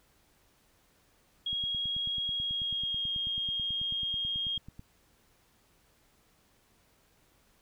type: tone with pitch glide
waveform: sine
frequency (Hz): 3290 to 3243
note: G#7 to G#7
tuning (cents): -17 to -42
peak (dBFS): -30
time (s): 1.46-4.58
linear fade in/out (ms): 5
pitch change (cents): -25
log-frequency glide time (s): 2.35-3.1
type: click train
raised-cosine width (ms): 5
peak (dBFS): -33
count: 31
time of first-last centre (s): 1.53-4.794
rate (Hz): 9.19
effects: pink hiss -67 dBFS RMS until 7.61 s